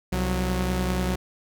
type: tone pair together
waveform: sawtooth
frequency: 64.47 / 183.2 Hz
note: C2 / F#3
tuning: -25 / -17 cents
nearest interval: octave + tritone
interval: 1808 cents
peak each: -22 dBFS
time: 0.12-1.16 s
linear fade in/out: 10 ms
effects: none